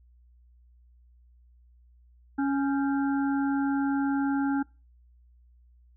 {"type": "harmonic tone with a mistuned harmonic", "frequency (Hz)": 277.2, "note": "C#4", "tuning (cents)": 0, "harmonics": [1, 3, 5, 6], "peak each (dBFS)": [-24, -34, -38, -40], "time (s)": [2.38, 4.63], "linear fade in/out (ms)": 10, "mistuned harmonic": 6, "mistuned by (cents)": -100, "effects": ["noise-tail reverb RT60 0.3 s tail -24 dB re dry", "added 60 Hz sine -55 dBFS peak until 5.96 s"]}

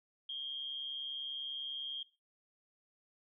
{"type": "tone with amplitude modulation", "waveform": "sine", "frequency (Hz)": 3225, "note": "G7", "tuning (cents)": 48, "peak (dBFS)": -35, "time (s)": [0.29, 2.03], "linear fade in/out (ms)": 5, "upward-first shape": "sine", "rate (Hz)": 140, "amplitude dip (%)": 65, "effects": ["noise-tail reverb RT60 0.3 s tail -19 dB re dry"]}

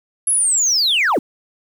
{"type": "linear sweep", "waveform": "sine", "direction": "down", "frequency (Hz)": [11000, 187.7], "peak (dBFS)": -11, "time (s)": [0.27, 1.19], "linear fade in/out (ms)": 5, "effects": ["tanh soft clip ceiling -12 dBFS", "7-bit"]}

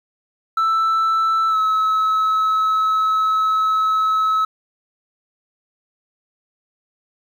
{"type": "tone with pitch glide", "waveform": "sine", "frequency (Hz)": [1323, 1292], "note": ["E6", "E6"], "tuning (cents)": [6, -35], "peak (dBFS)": -12, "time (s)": [0.57, 4.45], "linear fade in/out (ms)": 5, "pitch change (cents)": -41, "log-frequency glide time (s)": [1.49, 1.57], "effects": ["tanh soft clip ceiling -14 dBFS", "8-bit"]}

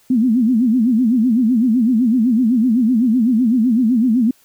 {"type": "tone with vibrato", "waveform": "sine", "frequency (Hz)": 236.9, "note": "A#3", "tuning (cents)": 28, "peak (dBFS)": -11, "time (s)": [0.1, 4.31], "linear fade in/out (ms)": 5, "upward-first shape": "sine", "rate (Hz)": 7.9, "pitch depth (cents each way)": 180, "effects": ["white hiss -54 dBFS RMS until 4.44 s"]}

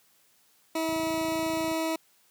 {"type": "tone", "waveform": "20% pulse", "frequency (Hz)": 322.6, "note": "E4", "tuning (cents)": -37, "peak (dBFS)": -22, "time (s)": [0.75, 1.96], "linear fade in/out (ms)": 5}
{"type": "click train", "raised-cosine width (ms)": 5, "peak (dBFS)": -30, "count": 24, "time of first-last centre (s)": [0.89, 1.714], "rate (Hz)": 27.9}
{"effects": ["white hiss -64 dBFS RMS until 2.3 s", "high-pass 100 Hz 12 dB/octave"]}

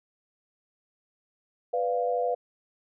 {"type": "chord", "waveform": "sine", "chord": "B diminished", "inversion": "none", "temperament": "equal", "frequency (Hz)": [493.9, 587.3, 698.5], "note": ["B4", "D5", "F5"], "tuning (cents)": [0, 0, 0], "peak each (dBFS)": [-27, -33, -28], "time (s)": [1.73, 2.35], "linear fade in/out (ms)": 10, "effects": []}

